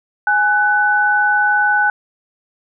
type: tone pair together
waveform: sine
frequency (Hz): 830.6 / 1496.3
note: G#5 / F#6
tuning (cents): 0 / +19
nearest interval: minor seventh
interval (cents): 1019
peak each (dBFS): -16 / -13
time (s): 0.27-1.9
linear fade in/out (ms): 2
effects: none